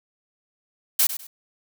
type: noise with echo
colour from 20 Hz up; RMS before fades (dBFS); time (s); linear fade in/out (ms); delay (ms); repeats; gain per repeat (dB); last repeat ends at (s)
blue; -18; 0.99-1.07; 5; 100; 2; -12; 1.27
effects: none